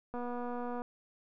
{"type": "click train", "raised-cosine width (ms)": 1, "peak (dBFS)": -27, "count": 166, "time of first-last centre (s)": [0.14, 0.819], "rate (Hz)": 243, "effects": []}